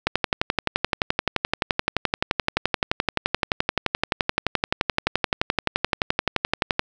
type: click train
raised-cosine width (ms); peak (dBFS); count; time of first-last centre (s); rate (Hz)
0.3; -3; 79; 0.07-6.794; 11.6
effects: none